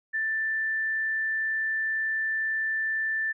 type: tone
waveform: sine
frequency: 1769 Hz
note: A6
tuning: 9 cents sharp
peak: -25 dBFS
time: 0.13-3.33 s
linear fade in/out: 20 ms
effects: none